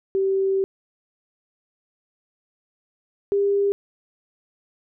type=tone pair in turn; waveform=sine; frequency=386.7 / 400.9 Hz; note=G4 / G4; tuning=-24 / +39 cents; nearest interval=minor second; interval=63 cents; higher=second; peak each=-18 / -17 dBFS; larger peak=second; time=0.15-0.64 / 3.32-3.72 s; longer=first; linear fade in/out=0 ms; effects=none